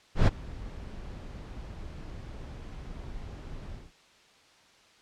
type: noise with ADSR envelope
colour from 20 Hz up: brown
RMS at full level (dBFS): -17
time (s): 0.15-3.92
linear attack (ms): 120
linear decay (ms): 26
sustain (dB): -24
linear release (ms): 200
effects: white hiss -59 dBFS RMS until 5.01 s + low-pass 5000 Hz 12 dB/octave